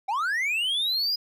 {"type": "linear sweep", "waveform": "triangle", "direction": "up", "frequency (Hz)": [738, 4982], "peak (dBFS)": -22, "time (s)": [0.08, 1.16], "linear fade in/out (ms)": 10, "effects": []}